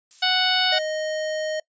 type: noise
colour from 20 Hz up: violet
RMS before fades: -40 dBFS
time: 0.11-0.68 s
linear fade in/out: 0 ms
type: harmonic tone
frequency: 740 Hz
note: F#5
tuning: in tune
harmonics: 1 / 2 / 3 / 4 / 5 / 6 / 7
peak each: -25 / -25 / -29 / -24 / -24 / -26 / -30 dBFS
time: 0.22-0.79 s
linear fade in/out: 10 ms
type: tone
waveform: square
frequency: 621 Hz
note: D#5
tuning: 3 cents flat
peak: -25 dBFS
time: 0.72-1.6 s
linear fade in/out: 5 ms
effects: noise-tail reverb RT60 0.1 s tail -24 dB re dry + resampled to 16000 Hz